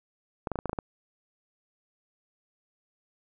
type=clicks; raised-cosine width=1 ms; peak=-16 dBFS; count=8; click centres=0.472 / 0.517 / 0.557 / 0.589 / 0.657 / 0.695 / 0.731 / 0.788 s; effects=none